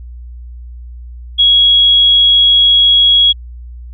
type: tone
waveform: sine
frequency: 3322 Hz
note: G#7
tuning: in tune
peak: -5 dBFS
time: 1.38-3.33 s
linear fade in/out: 20 ms
effects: added 60 Hz sine -27 dBFS peak until 3.93 s